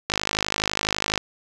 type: click train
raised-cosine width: 0.2 ms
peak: -4 dBFS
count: 57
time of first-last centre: 0.1-1.177 s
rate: 52 Hz
effects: none